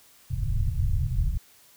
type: low-pass noise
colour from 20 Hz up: pink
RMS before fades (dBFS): -25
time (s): 0.3-1.38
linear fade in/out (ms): 10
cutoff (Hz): 140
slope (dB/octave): 48
effects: white hiss -56 dBFS RMS until 1.76 s